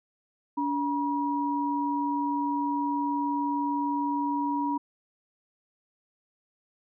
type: tone pair together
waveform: sine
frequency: 286.5 / 960 Hz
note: D4 / B5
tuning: -43 / -49 cents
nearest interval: octave + major sixth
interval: 2094 cents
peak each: -28 dBFS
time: 0.57-4.78 s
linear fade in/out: 10 ms
effects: none